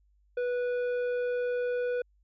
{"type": "tone with tanh clipping", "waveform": "triangle", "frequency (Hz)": 491, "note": "B4", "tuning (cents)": -10, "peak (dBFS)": -29, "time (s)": [0.37, 2.02], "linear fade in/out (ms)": 5, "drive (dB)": 13, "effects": ["added 50 Hz sine -63 dBFS peak until 2.23 s"]}